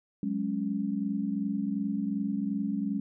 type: chord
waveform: sine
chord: F# suspended second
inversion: none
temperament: equal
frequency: 185 / 207.7 / 277.2 Hz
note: F#3 / G#3 / C#4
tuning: 0 / 0 / 0 cents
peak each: -35 / -30 / -33 dBFS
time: 0.23-3 s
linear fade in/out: 2 ms
effects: none